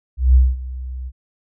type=tone with ADSR envelope; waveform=sine; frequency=63.7 Hz; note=C2; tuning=46 cents flat; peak=-6 dBFS; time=0.17-1.12 s; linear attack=180 ms; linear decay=210 ms; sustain=-19 dB; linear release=47 ms; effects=none

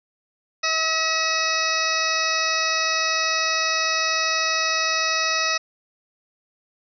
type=harmonic tone with a mistuned harmonic; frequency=641 Hz; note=E5; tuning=49 cents flat; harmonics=1 / 2 / 3 / 4 / 6 / 7 / 8 / 9; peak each=-31 / -26 / -27 / -26 / -30 / -31 / -27 / -31 dBFS; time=0.63-5.58 s; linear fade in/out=10 ms; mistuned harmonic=9; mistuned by=+21 cents; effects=none

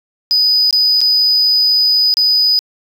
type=tone with dropouts; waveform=sine; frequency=4978 Hz; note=D#8; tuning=in tune; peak=-7 dBFS; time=0.31-2.59 s; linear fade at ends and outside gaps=0 ms; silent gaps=0.708-0.728 / 1.006-1.014 / 2.14-2.17 s; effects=tanh soft clip ceiling -7 dBFS

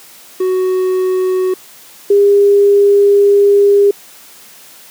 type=tone pair in turn; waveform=triangle / sine; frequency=371.4 / 403.8 Hz; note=F#4 / G#4; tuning=+7 / -49 cents; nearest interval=minor second; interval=144 cents; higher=second; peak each=-9 / -5 dBFS; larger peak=second; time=0.4-1.54 / 2.1-3.91 s; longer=second; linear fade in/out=5 ms; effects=white hiss -39 dBFS RMS until 4.9 s + high-pass 150 Hz 12 dB/octave

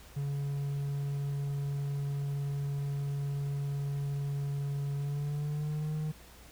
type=tone with pitch glide; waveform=triangle; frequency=141.1 to 153.87 Hz; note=C#3 to D#3; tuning=+31 to -19 cents; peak=-29 dBFS; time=0.16-6.12 s; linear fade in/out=10 ms; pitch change=+150 cents; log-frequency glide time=4.95-5.95 s; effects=added 60 Hz sine -56 dBFS peak until 6.51 s + pink hiss -55 dBFS RMS until 6.51 s

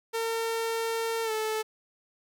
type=tone with pitch glide; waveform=sawtooth; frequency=454.8 to 435.8 Hz; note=A#4 to A4; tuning=-43 to -17 cents; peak=-24 dBFS; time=0.13-1.63 s; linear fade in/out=20 ms; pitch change=-74 cents; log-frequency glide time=1.23-1.32 s; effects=none

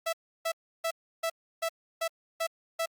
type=tone bursts; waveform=sawtooth; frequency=659.3 Hz; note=E5; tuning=in tune; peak=-24 dBFS; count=8; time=0.06-2.86 s; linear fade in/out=10 ms; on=70 ms; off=320 ms; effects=Opus 48 kbps

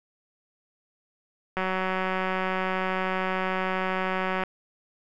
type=click train; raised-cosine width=0.5 ms; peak=-13 dBFS; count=537; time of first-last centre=1.57-4.436 s; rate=187 Hz; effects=none

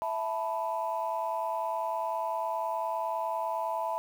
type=chord; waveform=sine; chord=E suspended fourth; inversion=none; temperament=just; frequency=659.3 / 879 / 988.9 Hz; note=E5 / A5 / B5; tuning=0 / -2 / +2 cents; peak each=-33 dBFS; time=0.02-3.98 s; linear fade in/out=0 ms; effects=tanh soft clip ceiling -21 dBFS + 9-bit

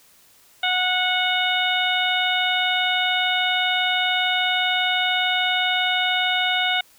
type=harmonic tone; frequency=733 Hz; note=F#5; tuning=16 cents flat; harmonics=1 / 2 / 3 / 4 / 5; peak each=-25 / -25 / -25 / -25 / -25 dBFS; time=0.63-6.81 s; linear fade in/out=5 ms; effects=white hiss -54 dBFS RMS until 6.98 s

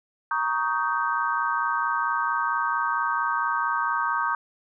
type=chord; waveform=sine; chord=Eb dominant seventh; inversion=second; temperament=just; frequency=933.4 / 1120.1 / 1244.5 / 1555.6 Hz; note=Bb5 / Db6 / Eb6 / G6; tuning=+2 / +18 / 0 / -14 cents; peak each=-28 dBFS; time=0.31-4.35 s; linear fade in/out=2 ms; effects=none

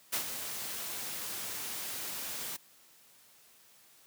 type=noise with ADSR envelope; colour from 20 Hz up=white; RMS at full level=-31 dBFS; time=0.12-2.57 s; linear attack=18 ms; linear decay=93 ms; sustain=-8 dB; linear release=13 ms; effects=white hiss -61 dBFS RMS until 4.06 s + high-pass 100 Hz 12 dB/octave

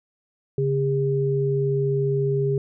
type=tone pair together; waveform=sine; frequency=139.52 / 404.3 Hz; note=C#3 / G#4; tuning=+12 / -46 cents; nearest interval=octave + tritone; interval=1842 cents; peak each=-22 / -22 dBFS; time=0.58-2.58 s; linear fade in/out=2 ms; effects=none

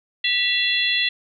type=harmonic tone with a mistuned harmonic; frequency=679 Hz; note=F5; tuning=49 cents flat; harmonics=3 / 4 / 5 / 6; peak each=-24 / -23 / -22 / -26 dBFS; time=0.24-1.09 s; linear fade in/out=5 ms; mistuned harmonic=3; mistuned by=-64 cents; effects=none

